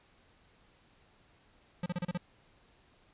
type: tone bursts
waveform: square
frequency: 177.2 Hz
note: F3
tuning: 25 cents sharp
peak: -32 dBFS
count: 6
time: 1.83-2.176 s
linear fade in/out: 5 ms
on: 31 ms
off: 32 ms
effects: pink hiss -65 dBFS RMS until 3.13 s + resampled to 8000 Hz